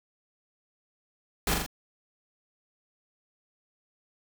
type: noise with echo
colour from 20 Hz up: pink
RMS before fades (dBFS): -27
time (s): 1.47-1.54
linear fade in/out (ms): 2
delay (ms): 41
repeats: 3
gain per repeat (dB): -3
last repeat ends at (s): 1.663
effects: none